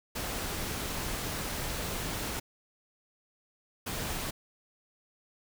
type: noise bursts at uneven times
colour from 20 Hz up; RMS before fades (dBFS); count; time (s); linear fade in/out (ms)
pink; -35; 2; 0.15-2.4 / 3.86-4.31; 10
effects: none